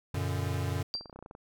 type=chord; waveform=square; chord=Gb augmented; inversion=none; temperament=equal with one note detuned; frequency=92.5 / 116.54 / 143.81 Hz; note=Gb2 / Bb2 / D3; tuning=0 / 0 / -36 cents; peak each=-33 / -37 / -36 dBFS; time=0.14-0.83 s; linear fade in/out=5 ms
type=tone with exponential decay; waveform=sine; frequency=4708 Hz; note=D8; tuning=3 cents sharp; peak=-27 dBFS; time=0.94-1.11 s; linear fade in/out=0 ms; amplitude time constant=36 ms
type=clicks; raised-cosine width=1 ms; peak=-32 dBFS; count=11; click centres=0.951 / 1.01 / 1.058 / 1.097 / 1.128 / 1.16 / 1.19 / 1.226 / 1.261 / 1.311 / 1.351 s
effects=none